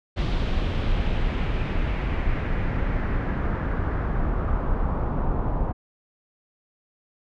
brown noise with low-pass filter sweep, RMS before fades -24 dBFS, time 0.16-5.73 s, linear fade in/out 20 ms, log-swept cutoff 3800 to 940 Hz, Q 1.9, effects none

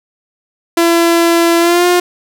sawtooth tone with pitch glide, 337.5 to 355.1 Hz, E4 to F4, +41 to +29 cents, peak -4 dBFS, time 0.77-2 s, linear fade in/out 5 ms, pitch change +88 cents, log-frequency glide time 1.59-1.86 s, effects none

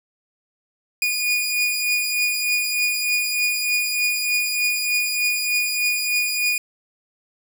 sawtooth beating tone pair, 2450 / 2453.3 Hz, D#7 / D#7, -27 / -25 cents, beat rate 3.3 Hz, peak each -17 / -23 dBFS, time 1.02-6.58 s, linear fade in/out 2 ms, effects none

